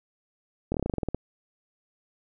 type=slowing click train; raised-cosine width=2 ms; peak=-14 dBFS; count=12; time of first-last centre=0.72-1.146 s; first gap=23 ms; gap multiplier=1.1; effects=none